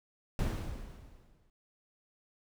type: noise with exponential decay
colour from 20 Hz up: brown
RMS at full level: -29 dBFS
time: 0.39-1.5 s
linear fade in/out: 1 ms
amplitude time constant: 240 ms
effects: none